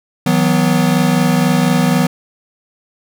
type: chord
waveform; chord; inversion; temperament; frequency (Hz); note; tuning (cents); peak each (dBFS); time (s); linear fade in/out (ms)
square; E suspended second; none; equal with one note detuned; 160.96 / 185 / 246.9; E3 / F#3 / B3; -41 / 0 / 0; -16; 0.26-2.07; 5
effects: none